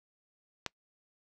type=click; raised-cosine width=0.2 ms; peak=-15 dBFS; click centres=0.663 s; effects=noise-tail reverb RT60 0.1 s tail -25 dB re dry